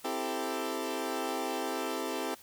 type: chord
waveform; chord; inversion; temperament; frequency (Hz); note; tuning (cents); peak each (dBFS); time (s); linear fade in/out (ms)
20% pulse; A minor seventh; first; equal; 261.6 / 329.6 / 392 / 440; C4 / E4 / G4 / A4; 0 / 0 / 0 / 0; -33; 0.04-2.35; 10
effects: white hiss -55 dBFS RMS until 2.42 s